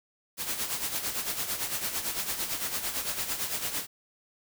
white noise with tremolo, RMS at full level -30 dBFS, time 0.37-3.87 s, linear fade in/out 50 ms, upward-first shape sine, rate 8.9 Hz, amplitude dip 60%, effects none

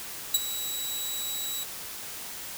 15% pulse tone with ADSR envelope, 3891 Hz, B7, 27 cents flat, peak -10 dBFS, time 0.34-1.64 s, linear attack 6 ms, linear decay 29 ms, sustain -14 dB, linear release 10 ms, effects white hiss -39 dBFS RMS until 2.57 s

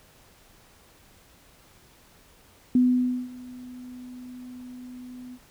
sine tone with ADSR envelope, 250 Hz, B3, 21 cents sharp, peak -15 dBFS, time 2.75-5.39 s, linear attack 3 ms, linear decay 530 ms, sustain -23 dB, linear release 56 ms, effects pink hiss -56 dBFS RMS until 5.5 s

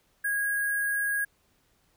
sine tone with sample-and-hold, 1646 Hz, G#6, 16 cents flat, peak -25 dBFS, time 0.24-1.25 s, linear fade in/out 10 ms, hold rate 11025 Hz, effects pink hiss -68 dBFS RMS until 1.96 s

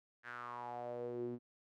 sawtooth tone with band-pass filter sweep, 121.2 Hz, B2, 32 cents flat, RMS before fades -44 dBFS, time 0.23-1.39 s, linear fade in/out 50 ms, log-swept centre 1700 to 280 Hz, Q 5.7, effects none

